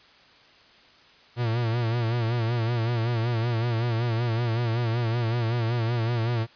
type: tone with vibrato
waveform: 45% pulse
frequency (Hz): 116.54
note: A#2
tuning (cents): 0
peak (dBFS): -23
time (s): 1.36-6.47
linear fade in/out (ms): 50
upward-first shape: sine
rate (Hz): 5.3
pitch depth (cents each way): 80
effects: white hiss -54 dBFS RMS until 6.55 s + resampled to 11025 Hz